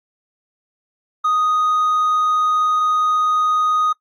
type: tone with hard clipping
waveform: sine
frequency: 1244.5 Hz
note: D#6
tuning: in tune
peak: -15 dBFS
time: 1.24-3.93 s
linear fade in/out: 10 ms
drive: 2 dB
effects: noise-tail reverb RT60 0.1 s tail -23 dB re dry + AAC 48 kbps